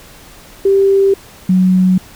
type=tone pair in turn; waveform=sine; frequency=392 / 185 Hz; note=G4 / F#3; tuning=0 / 0 cents; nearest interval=octave + minor second; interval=1300 cents; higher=first; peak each=-7 dBFS; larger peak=neither; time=0.65-1.14 / 1.49-1.98 s; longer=neither; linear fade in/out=5 ms; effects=pink hiss -39 dBFS RMS until 2.15 s